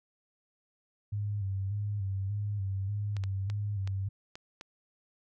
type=tone with vibrato; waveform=sine; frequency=100 Hz; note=G2; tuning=35 cents sharp; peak=-30 dBFS; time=1.12-4.09 s; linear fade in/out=10 ms; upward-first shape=square; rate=1.7 Hz; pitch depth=54 cents each way
type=clicks; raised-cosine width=0.2 ms; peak=-26 dBFS; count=6; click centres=3.167 / 3.238 / 3.5 / 3.875 / 4.355 / 4.611 s
effects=none

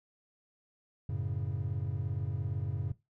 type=chord; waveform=triangle; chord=F# minor; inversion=none; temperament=equal; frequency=92.5 / 110 / 138.59 Hz; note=F#2 / A2 / C#3; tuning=0 / 0 / 0 cents; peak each=-34 dBFS; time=1.09-2.92 s; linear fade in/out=5 ms; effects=noise-tail reverb RT60 0.2 s tail -18 dB re dry + tanh soft clip ceiling -21 dBFS

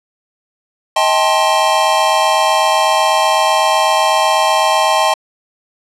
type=chord; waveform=square; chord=A half-diminished seventh; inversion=second; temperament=just; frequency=633.6 / 792 / 880 / 1056 Hz; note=Eb5 / G5 / A5 / C6; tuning=+31 / +18 / 0 / +16 cents; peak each=-17 dBFS; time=0.96-5.14 s; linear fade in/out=5 ms; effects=low-pass 9000 Hz 12 dB/octave

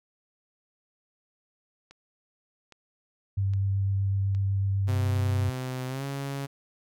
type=click train; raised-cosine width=0.2 ms; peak=-32 dBFS; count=5; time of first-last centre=1.91-5.162 s; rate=1.23 Hz
type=tone with vibrato; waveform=sine; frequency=98 Hz; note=G2; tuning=in tune; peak=-23 dBFS; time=3.37-5.5 s; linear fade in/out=10 ms; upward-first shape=sine; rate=8 Hz; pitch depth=11 cents each way
type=tone with pitch glide; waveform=sawtooth; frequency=128.5 to 138.52 Hz; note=C3 to C#3; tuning=-31 to -1 cents; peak=-27 dBFS; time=4.87-6.47 s; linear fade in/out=20 ms; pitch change=+130 cents; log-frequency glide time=5.88-6.04 s
effects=none

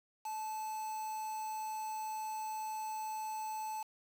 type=tone with quantisation; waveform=triangle; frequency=869 Hz; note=A5; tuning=22 cents flat; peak=-36 dBFS; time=0.25-3.83 s; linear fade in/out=5 ms; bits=8; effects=none

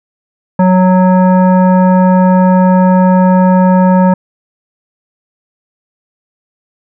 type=tone with frequency modulation; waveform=sine; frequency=185 Hz; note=F#3; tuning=in tune; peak=-4 dBFS; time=0.59-4.14 s; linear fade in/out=5 ms; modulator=738 Hz; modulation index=0.79; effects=none

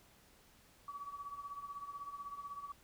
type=tone with tremolo; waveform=sine; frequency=1141 Hz; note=C#6; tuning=50 cents sharp; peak=-40 dBFS; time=0.88-2.72 s; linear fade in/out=2 ms; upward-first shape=triangle; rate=16 Hz; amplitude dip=80%; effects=pink hiss -65 dBFS RMS until 2.83 s

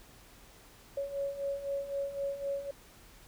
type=beating tone pair; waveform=sine; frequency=555 / 558.9 Hz; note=C#5 / C#5; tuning=+2 / +14 cents; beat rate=3.9 Hz; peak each=-39 / -34 dBFS; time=0.97-2.71 s; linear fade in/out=5 ms; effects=added 42 Hz sine -61 dBFS peak until 3.27 s + pink hiss -57 dBFS RMS until 3.27 s

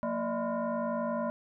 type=tone with frequency modulation; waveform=sine; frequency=180 Hz; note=F#3; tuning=47 cents flat; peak=-29 dBFS; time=0.03-1.3 s; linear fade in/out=0 ms; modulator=411 Hz; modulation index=2.1; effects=none

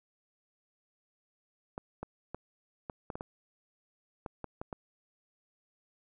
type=clicks; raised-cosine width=1 ms; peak=-24 dBFS; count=11; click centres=1.779 / 2.03 / 2.346 / 2.898 / 3.102 / 3.155 / 3.209 / 4.262 / 4.443 / 4.615 / 4.728 s; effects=none

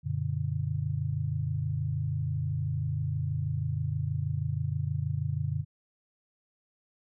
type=tone cluster; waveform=sine; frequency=93 / 119.4 / 145.6 Hz; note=F#2 / A#2 / D3; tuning=+9 / +42 / -15 cents; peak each=-33 / -33 / -31 dBFS; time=0.03-5.65 s; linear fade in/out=50 ms; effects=none

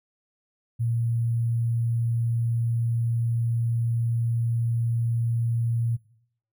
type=tone with sample-and-hold; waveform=sine; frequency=116.54 Hz; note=A#2; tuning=in tune; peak=-22 dBFS; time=0.79-5.97 s; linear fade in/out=20 ms; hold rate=11025 Hz; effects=noise-tail reverb RT60 0.7 s tail -21 dB re dry

